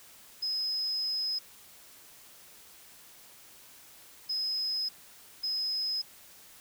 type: tone bursts at uneven times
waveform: sine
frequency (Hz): 5080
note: D#8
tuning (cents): +35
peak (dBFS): -29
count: 3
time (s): 0.42-1.39 / 4.29-4.89 / 5.43-6.02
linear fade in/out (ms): 10
effects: white hiss -54 dBFS RMS until 6.6 s